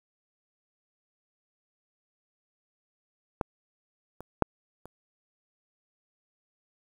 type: clicks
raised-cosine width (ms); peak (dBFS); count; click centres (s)
1; -13 / -27 / -6 / -30; 4; 3.412 / 4.206 / 4.423 / 4.856
effects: 8-bit